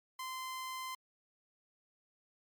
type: tone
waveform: sawtooth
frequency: 1036 Hz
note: C6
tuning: 17 cents flat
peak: -36 dBFS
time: 0.19-0.95 s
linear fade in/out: 5 ms
effects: MP3 96 kbps